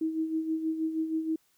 sine tone with tremolo, 319.4 Hz, D#4, 45 cents sharp, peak -25 dBFS, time 0.01-1.36 s, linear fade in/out 5 ms, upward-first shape sine, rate 6.3 Hz, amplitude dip 60%, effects white hiss -69 dBFS RMS until 1.57 s

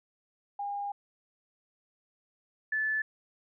sine tone pair in turn, 810 / 1740.3 Hz, G#5 / A6, -43 / -19 cents, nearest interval octave + minor second, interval 1324 cents, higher second, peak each -32 / -27 dBFS, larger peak second, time 0.59-0.92 / 2.72-3.02 s, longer first, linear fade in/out 5 ms, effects none

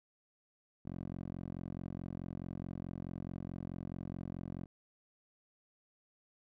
10% pulse tone with band-pass filter, 44.66 Hz, F1, 39 cents sharp, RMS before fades -43 dBFS, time 0.85-4.66 s, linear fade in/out 10 ms, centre 200 Hz, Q 0.74, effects none

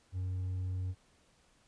sine tone with hard clipping, 92.5 Hz, F#2, in tune, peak -34 dBFS, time 0.12-0.95 s, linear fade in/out 50 ms, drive 2 dB, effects pink hiss -68 dBFS RMS until 1.67 s + resampled to 22050 Hz

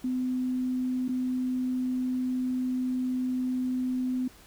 sine tone with dropouts, 254.1 Hz, B3, 49 cents sharp, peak -26 dBFS, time 0.04-4.28 s, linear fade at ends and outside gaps 5 ms, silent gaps 1.082-1.09 s, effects pink hiss -54 dBFS RMS until 4.46 s

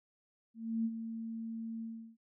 sine tone with ADSR envelope, 226.2 Hz, A3, 48 cents sharp, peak -29 dBFS, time 0.54-2.17 s, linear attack 310 ms, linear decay 50 ms, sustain -9 dB, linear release 350 ms, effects none

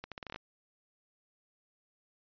accelerating click train, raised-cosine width 0.3 ms, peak -25 dBFS, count 9, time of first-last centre 0.04-0.36 s, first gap 77 ms, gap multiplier 0.8, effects resampled to 11025 Hz

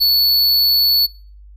square tone, 4435 Hz, C#8, in tune, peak -11 dBFS, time 0-1.07 s, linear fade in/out 20 ms, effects noise-tail reverb RT60 0.4 s tail -23 dB re dry + added 50 Hz sine -38 dBFS peak until 1.56 s

